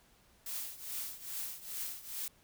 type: noise with tremolo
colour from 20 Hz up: blue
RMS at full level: -38 dBFS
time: 0.46-2.28 s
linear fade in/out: 2 ms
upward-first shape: triangle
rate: 2.4 Hz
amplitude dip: 85%
effects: pink hiss -66 dBFS RMS until 2.43 s